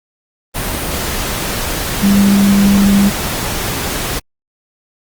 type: tone in noise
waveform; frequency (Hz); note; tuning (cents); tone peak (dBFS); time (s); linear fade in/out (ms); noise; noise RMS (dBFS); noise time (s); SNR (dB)
sine; 199.4; G3; +30; -7; 2.02-3.1; 20; pink; -19; 0.54-4.2; +9
effects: Opus 32 kbps